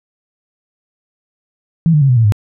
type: tone with pitch steps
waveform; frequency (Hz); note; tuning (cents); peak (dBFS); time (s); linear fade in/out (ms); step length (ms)
sine; 164.81 / 150.26 / 137 / 124.9 / 113.88 / 103.82; E3 / D3 / C#3 / B2 / A#2 / G#2; 0 / +40 / -20 / +20 / -40 / 0; -7; 1.86-2.322; 0; 77
effects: none